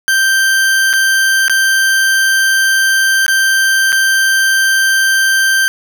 40% pulse tone with dropouts, 1568 Hz, G6, in tune, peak -8 dBFS, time 0.08-5.68 s, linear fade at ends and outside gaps 0 ms, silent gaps 0.93-0.936 / 1.481-1.497 / 3.264-3.281 / 3.921-3.927 s, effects none

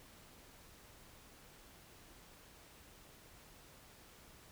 silence, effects pink hiss -60 dBFS RMS until 4.51 s

